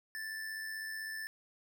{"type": "tone with amplitude modulation", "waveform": "square", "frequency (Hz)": 1760, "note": "A6", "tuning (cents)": 0, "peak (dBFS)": -38, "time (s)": [0.15, 1.27], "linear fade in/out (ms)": 0, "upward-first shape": "sine", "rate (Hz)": 95.9, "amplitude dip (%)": 40, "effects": []}